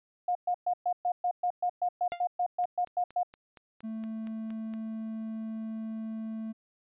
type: tone bursts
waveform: sine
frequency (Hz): 715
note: F5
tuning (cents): +41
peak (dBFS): -25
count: 16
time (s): 0.28-3.232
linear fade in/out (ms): 5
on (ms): 72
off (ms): 120
type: tone with exponential decay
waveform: 45% pulse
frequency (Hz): 698.5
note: F5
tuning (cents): 0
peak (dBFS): -28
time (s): 2.12-2.25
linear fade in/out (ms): 0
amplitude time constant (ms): 27
type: click train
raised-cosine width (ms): 0.3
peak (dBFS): -34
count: 10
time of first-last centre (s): 2.64-4.738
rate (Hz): 4.29
type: tone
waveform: triangle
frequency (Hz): 221.4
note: A3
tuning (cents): +11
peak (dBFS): -32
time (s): 3.83-6.53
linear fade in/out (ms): 20
effects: resampled to 8000 Hz